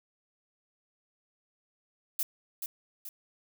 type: noise with echo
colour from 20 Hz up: violet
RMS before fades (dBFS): -30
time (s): 2.19-2.23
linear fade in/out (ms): 2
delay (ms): 430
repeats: 2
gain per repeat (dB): -6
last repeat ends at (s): 3.09
effects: none